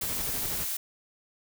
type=noise; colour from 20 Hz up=blue; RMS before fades=-32 dBFS; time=0.01-0.77 s; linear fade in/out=5 ms
type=noise with tremolo; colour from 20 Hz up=pink; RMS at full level=-37 dBFS; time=0.01-0.65 s; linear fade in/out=10 ms; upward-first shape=sine; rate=12 Hz; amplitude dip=50%
effects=none